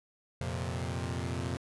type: chord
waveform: sawtooth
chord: F suspended fourth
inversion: none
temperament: equal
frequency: 87.31 / 116.54 / 130.81 Hz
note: F2 / Bb2 / C3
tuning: 0 / 0 / 0 cents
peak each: -32 / -34 / -34 dBFS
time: 0.41-1.57 s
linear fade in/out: 0 ms
effects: resampled to 24000 Hz